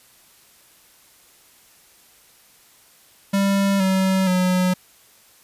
square tone with pitch steps, 197.3 / 189.92 / 182.82 Hz, G3 / F#3 / F#3, +11 / +45 / -20 cents, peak -17 dBFS, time 3.33-4.74 s, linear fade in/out 10 ms, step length 470 ms, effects white hiss -53 dBFS RMS until 5.43 s + resampled to 32000 Hz

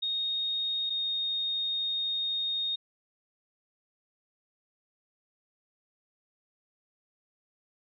sine tone pair in turn, 3718 / 3704 Hz, A#7 / A#7, -5 / -12 cents, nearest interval unison, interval 7 cents, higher first, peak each -28 dBFS, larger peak neither, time 0.02-0.9 / 0.9-2.76 s, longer second, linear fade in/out 10 ms, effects none

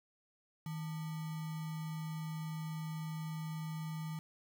sine tone with sample-and-hold, 158.2 Hz, D#3, 29 cents sharp, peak -38 dBFS, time 0.66-4.19 s, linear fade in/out 2 ms, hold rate 1050 Hz, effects none

